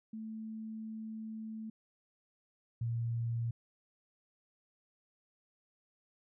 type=tone pair in turn; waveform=sine; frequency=220 / 116.54 Hz; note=A3 / A#2; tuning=0 / 0 cents; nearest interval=major seventh; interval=1100 cents; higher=first; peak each=-40 / -32 dBFS; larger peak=second; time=0.13-1.7 / 2.81-3.51 s; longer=first; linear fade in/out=5 ms; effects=none